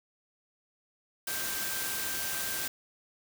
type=tone in noise; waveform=sine; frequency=1571 Hz; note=G6; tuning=3 cents sharp; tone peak=-41 dBFS; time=1.27-2.68 s; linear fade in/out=5 ms; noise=white; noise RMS=-34 dBFS; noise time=1.27-2.68 s; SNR=-10 dB; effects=none